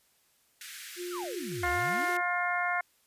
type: high-pass noise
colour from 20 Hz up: pink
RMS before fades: -44 dBFS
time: 0.61-2.17 s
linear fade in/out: 2 ms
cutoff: 1500 Hz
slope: 48 dB/octave
type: tone with tremolo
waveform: sine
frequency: 354.4 Hz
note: F4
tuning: 25 cents sharp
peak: -35 dBFS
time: 0.96-2.22 s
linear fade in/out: 50 ms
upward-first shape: square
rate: 1.8 Hz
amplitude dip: 30%
type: exponential two-way sweep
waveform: sine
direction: down then up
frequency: 1569 to 65.41 to 449.7 Hz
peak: -37 dBFS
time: 1.1-2.12 s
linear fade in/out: 50 ms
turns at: 1.69 s
type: harmonic tone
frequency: 354.3 Hz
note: F4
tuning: 25 cents sharp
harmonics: 2 / 3 / 4 / 5 / 6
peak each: -32 / -35 / -33 / -35 / -34 dBFS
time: 1.63-2.81 s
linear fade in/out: 5 ms
effects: white hiss -68 dBFS RMS until 3.06 s + resampled to 32000 Hz